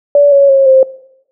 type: tone with pitch steps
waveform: sine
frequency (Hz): 575 / 558.6 / 542.7 / 527.3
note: D5 / C#5 / C#5 / C5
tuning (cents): -37 / +13 / -37 / +13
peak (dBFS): -3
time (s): 0.15-0.83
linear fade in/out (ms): 2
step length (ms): 170
effects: noise-tail reverb RT60 0.8 s tail -20 dB re dry